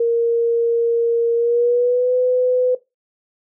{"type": "tone with pitch glide", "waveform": "sine", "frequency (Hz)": [466.2, 502.6], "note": ["A#4", "B4"], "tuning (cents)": [0, 30], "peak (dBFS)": -13, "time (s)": [0, 2.75], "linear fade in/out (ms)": 5, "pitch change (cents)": 130, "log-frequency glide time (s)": [1.35, 2.14], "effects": ["noise-tail reverb RT60 0.2 s tail -17 dB re dry"]}